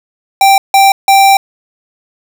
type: tone bursts at uneven times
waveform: square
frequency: 784 Hz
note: G5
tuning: in tune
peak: -4 dBFS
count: 3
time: 0.41-0.58 / 0.74-0.92 / 1.08-1.37 s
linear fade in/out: 2 ms
effects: none

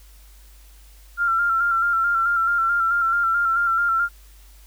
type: tone with vibrato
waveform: sine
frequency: 1374 Hz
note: F6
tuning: 29 cents flat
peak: -17 dBFS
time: 1.17-4.09 s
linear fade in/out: 50 ms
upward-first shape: square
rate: 4.6 Hz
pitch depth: 33 cents each way
effects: added 50 Hz sine -45 dBFS peak until 4.66 s + white hiss -54 dBFS RMS until 4.66 s

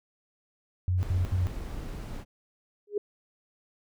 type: tone bursts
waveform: sine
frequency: 91 Hz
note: F#2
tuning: 28 cents flat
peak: -23 dBFS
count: 3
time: 0.88-1.47 s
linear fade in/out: 0 ms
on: 150 ms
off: 70 ms
type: noise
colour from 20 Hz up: brown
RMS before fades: -37 dBFS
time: 0.97-2.25 s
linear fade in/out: 50 ms
type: tone with exponential growth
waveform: sine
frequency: 412.4 Hz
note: G#4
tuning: 12 cents flat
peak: -21 dBFS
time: 2.87-2.98 s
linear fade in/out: 5 ms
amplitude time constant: 22 ms
effects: none

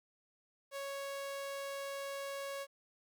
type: tone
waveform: sawtooth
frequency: 554.4 Hz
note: C#5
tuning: in tune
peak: -36 dBFS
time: 0.71-2.67 s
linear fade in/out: 50 ms
effects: 12-bit

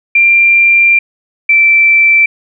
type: tone pair in turn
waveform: sine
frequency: 2376 / 2335 Hz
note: D7 / D7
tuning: +20 / -11 cents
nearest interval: unison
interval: 31 cents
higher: first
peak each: -4 dBFS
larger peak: neither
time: 0.15-0.99 / 1.49-2.26 s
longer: first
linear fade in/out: 5 ms
effects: none

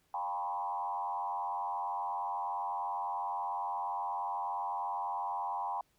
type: tone with frequency modulation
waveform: sine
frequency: 894 Hz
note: A5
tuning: 27 cents sharp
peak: -33 dBFS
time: 0.14-5.81 s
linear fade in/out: 2 ms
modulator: 91.5 Hz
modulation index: 1.7
effects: pink hiss -73 dBFS RMS until 5.98 s

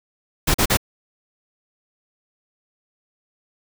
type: noise bursts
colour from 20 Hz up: pink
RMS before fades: -17 dBFS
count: 3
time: 0.47-0.772 s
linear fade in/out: 10 ms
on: 74 ms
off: 40 ms
effects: none

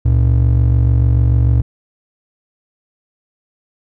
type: ring-modulated tone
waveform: triangle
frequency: 92.8 Hz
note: F#2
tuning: 6 cents sharp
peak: -4 dBFS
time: 0.05-1.62 s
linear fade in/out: 10 ms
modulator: 23.4 Hz
effects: none

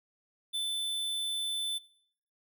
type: tone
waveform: square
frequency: 3520 Hz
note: A7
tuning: in tune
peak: -31 dBFS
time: 0.53-1.79 s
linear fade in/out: 20 ms
effects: noise-tail reverb RT60 0.7 s tail -23 dB re dry

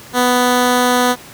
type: tone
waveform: 10% pulse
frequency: 247.8 Hz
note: B3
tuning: 6 cents sharp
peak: -3 dBFS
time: 0.13-1.16 s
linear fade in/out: 50 ms
effects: pink hiss -37 dBFS RMS until 1.33 s + high-pass 80 Hz 12 dB/octave

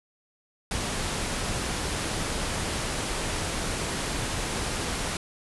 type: low-pass noise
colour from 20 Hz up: pink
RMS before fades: -30 dBFS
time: 0.71-5.17 s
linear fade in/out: 2 ms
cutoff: 11000 Hz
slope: 96 dB/octave
effects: none

